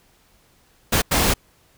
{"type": "noise bursts at uneven times", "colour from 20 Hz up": "pink", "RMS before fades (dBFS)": -18, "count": 2, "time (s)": [[0.92, 1.02], [1.11, 1.34]], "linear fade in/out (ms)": 10, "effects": ["pink hiss -58 dBFS RMS until 1.77 s"]}